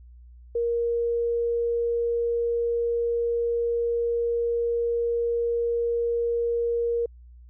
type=tone; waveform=sine; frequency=470 Hz; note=A#4; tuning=14 cents sharp; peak=-22 dBFS; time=0.55-7.06 s; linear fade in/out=5 ms; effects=added 60 Hz sine -45 dBFS peak until 7.49 s